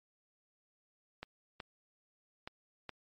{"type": "clicks", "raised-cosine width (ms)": 0.3, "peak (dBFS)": -26, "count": 4, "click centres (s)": [1.23, 1.602, 2.475, 2.893], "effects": ["MP3 48 kbps"]}